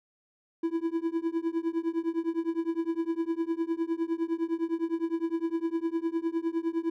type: tone with tremolo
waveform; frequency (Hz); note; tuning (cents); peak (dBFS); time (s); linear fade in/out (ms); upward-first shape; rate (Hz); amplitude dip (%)
triangle; 331.2; E4; +8; -21; 0.63-6.9; 5; triangle; 9.8; 100
effects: none